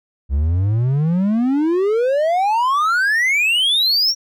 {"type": "exponential sweep", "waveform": "triangle", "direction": "up", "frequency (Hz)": [65.41, 5710], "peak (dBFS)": -12, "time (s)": [0.29, 4.15], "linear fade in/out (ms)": 50, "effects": []}